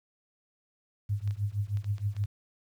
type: tone with tremolo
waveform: sine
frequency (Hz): 102.3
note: G#2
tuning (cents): -26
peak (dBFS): -24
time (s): 1.09-2.26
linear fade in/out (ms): 10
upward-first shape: triangle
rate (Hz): 6.4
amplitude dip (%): 100
type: clicks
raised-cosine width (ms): 0.2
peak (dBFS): -32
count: 7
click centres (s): 1.276 / 1.309 / 1.772 / 1.844 / 1.982 / 2.166 / 2.239
effects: 10-bit